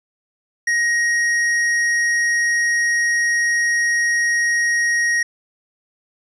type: tone with hard clipping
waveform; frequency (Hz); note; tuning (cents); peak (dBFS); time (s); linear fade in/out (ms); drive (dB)
triangle; 1881; A#6; +15; -17; 0.67-5.23; 5; 13
effects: resampled to 22050 Hz